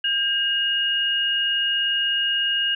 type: tone pair together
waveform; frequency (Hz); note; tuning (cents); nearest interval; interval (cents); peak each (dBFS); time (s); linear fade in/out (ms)
sine; 1604.6 / 2859; G6 / F7; +40 / +40; minor seventh; 1000; -26 / -20; 0.04-2.75; 5
effects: none